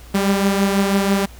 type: beating tone pair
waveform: sawtooth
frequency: 196.4 / 202.5 Hz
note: G3 / G#3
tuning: +4 / -43 cents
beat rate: 6.1 Hz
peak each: -12 / -18 dBFS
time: 0.14-1.26 s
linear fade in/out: 10 ms
effects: added 60 Hz sine -38 dBFS peak until 1.39 s + pink hiss -45 dBFS RMS until 1.39 s